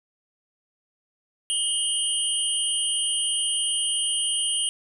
sine tone cluster, 2882 / 3143 / 9050 / 9400 Hz, F#7 / G7 / C#9 / D9, -46 / +4 / +35 / +1 cents, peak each -28 dBFS, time 1.5-4.69 s, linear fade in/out 0 ms, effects none

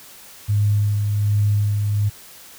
sine tone with tremolo, 103.5 Hz, G#2, 5 cents flat, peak -14 dBFS, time 0.48-2.1 s, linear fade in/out 20 ms, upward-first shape sine, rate 1.3 Hz, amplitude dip 35%, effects white hiss -43 dBFS RMS until 2.58 s

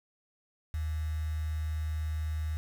sine tone with quantisation, 78 Hz, D#2, 5 cents sharp, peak -30 dBFS, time 0.74-2.57 s, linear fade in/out 0 ms, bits 8, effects none

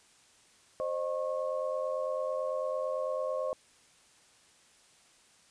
sine tone cluster, 524 / 613 / 1089 Hz, C5 / D#5 / C#6, +2 / -26 / -31 cents, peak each -33 / -34 / -40 dBFS, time 0.8-3.53 s, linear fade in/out 0 ms, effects white hiss -62 dBFS RMS until 5.5 s + resampled to 22050 Hz

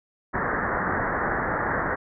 white low-pass noise, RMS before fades -26 dBFS, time 0.33-1.96 s, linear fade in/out 20 ms, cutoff 1900 Hz, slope 96 dB/octave, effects none

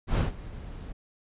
brown noise with ADSR envelope, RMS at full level -20 dBFS, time 0.07-0.93 s, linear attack 96 ms, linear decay 150 ms, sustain -20 dB, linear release 15 ms, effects resampled to 8000 Hz

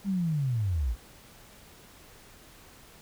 sine linear sweep, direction down, 203.7 to 49.11 Hz, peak -25 dBFS, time 0.04-0.96 s, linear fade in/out 50 ms, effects pink hiss -53 dBFS RMS until 3.01 s

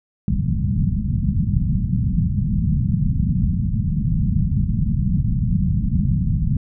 white low-pass noise, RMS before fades -19 dBFS, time 0.28-6.57 s, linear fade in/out 2 ms, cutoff 200 Hz, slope 48 dB/octave, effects none

